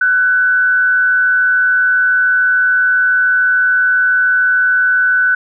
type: tone with frequency modulation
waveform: sine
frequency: 1500 Hz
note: F#6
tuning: 23 cents sharp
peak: -9 dBFS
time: 0.01-5.35 s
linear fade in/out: 5 ms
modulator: 113 Hz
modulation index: 0.43
effects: none